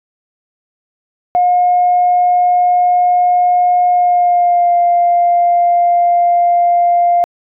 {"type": "tone with pitch glide", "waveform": "sine", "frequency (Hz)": [716, 698.4], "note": ["F5", "F5"], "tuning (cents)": [43, 0], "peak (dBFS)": -7, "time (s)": [1.35, 7.24], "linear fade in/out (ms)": 0, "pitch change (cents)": -43, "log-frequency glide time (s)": [3.89, 4.76], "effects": ["tanh soft clip ceiling -3 dBFS"]}